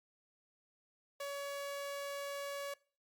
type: tone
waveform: sawtooth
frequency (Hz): 564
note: C#5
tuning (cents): +30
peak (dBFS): -36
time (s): 1.2-2.74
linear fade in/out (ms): 5
effects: noise-tail reverb RT60 0.4 s tail -22 dB re dry + Opus 48 kbps